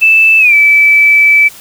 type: tone with pitch glide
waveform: sine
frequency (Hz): 2637 to 2309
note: E7 to D7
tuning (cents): 0 to -30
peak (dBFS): -3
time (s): 0.01-1.49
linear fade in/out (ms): 20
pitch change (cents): -230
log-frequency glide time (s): 0.39-0.54
effects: white hiss -34 dBFS RMS until 1.6 s